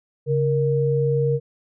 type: tone pair together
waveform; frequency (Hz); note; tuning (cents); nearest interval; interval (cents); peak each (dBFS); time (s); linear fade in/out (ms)
sine; 139.05 / 467.7; C#3 / A#4; +6 / +6; octave + major sixth; 2100; -20 / -20; 0.26-1.4; 50
effects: none